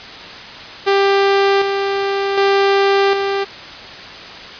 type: tone with tremolo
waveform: sawtooth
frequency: 395.2 Hz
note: G4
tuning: 14 cents sharp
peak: -7 dBFS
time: 0.86-3.45 s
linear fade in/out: 20 ms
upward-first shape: square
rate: 0.66 Hz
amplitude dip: 45%
effects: white hiss -32 dBFS RMS until 4.59 s + resampled to 11025 Hz